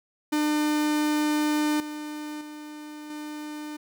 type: tone with level steps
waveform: 45% pulse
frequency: 300.9 Hz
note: D4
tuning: 42 cents sharp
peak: -22 / -33 / -38 / -34 dBFS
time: 0.32-3.77 s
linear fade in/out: 10 ms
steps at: 1.8 / 2.41 / 3.1 s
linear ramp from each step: 2 ms
effects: none